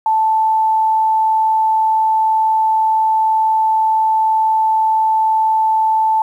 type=tone; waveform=sine; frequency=879 Hz; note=A5; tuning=2 cents flat; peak=-11 dBFS; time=0.06-6.22 s; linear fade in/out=2 ms; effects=8-bit